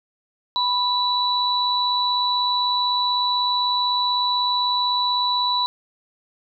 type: tone pair together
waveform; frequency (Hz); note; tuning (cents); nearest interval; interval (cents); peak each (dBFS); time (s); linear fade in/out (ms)
sine; 987 / 3948; B5 / B7; -1 / -1; 2 octaves; 2400; -21; 0.56-5.66; 0
effects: none